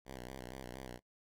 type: tone with vibrato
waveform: 5% pulse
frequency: 63.7 Hz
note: C2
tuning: 46 cents flat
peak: -34 dBFS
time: 0.05-1 s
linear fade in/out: 50 ms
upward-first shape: square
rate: 4.3 Hz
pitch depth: 75 cents each way
effects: noise-tail reverb RT60 0.1 s tail -22 dB re dry